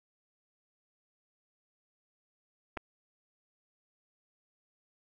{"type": "clicks", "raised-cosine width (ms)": 0.5, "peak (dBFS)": [-27, -22], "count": 2, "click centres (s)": [2.77, 2.773], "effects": []}